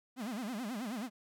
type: tone with vibrato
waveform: 45% pulse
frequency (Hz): 229.3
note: A#3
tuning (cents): -28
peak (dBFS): -37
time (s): 0.16-1.1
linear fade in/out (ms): 50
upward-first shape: sine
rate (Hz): 9.3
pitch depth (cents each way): 240
effects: none